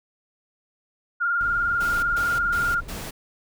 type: tone with vibrato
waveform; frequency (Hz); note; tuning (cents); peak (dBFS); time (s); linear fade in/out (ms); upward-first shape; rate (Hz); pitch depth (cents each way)
sine; 1404; F6; +9; -20; 1.2-2.81; 20; triangle; 20; 52
type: noise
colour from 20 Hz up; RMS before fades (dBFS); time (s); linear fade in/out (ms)
brown; -36; 1.41-3.05; 0
type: noise bursts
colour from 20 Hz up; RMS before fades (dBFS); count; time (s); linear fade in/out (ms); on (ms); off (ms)
pink; -35; 4; 1.8-3.11; 10; 230; 130
effects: none